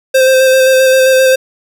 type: tone with vibrato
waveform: square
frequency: 523 Hz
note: C5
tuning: 1 cent flat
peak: -6 dBFS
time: 0.14-1.36 s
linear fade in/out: 10 ms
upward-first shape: square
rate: 7.6 Hz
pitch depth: 14 cents each way
effects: none